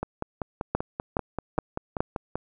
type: two click trains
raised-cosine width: 1 ms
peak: -15 / -9 dBFS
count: 13 / 4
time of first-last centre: 0.03-2.356 / 0.75-2.005 s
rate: 5.16 / 2.39 Hz
effects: none